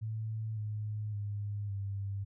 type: tone with pitch steps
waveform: sine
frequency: 110 / 106.25 / 102.63 / 99.14 Hz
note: A2 / G#2 / G#2 / G2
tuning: 0 / +40 / -20 / +20 cents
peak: -34 dBFS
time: 0.01-2.25 s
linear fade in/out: 20 ms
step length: 560 ms
effects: none